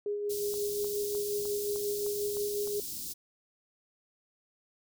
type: tone with tremolo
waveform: sine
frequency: 411.9 Hz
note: G#4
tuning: 14 cents flat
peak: -29 dBFS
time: 0.06-2.8 s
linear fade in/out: 2 ms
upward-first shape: sine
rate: 5.6 Hz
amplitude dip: 35%
type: band-stop noise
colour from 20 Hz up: white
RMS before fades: -39 dBFS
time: 0.29-3.14 s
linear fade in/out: 20 ms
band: 350 to 4200 Hz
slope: 24 dB/octave
type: click train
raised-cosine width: 1 ms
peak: -33 dBFS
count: 8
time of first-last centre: 0.54-2.674 s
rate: 3.28 Hz
effects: none